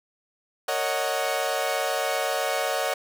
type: chord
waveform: sawtooth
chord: D# minor seventh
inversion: second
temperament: equal with one note detuned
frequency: 458.9 / 554.4 / 622.3 / 740 Hz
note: A#4 / C#5 / D#5 / F#5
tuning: -27 / 0 / 0 / 0 cents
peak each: -29 / -25 / -26 / -25 dBFS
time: 0.68-2.94 s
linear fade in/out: 5 ms
effects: none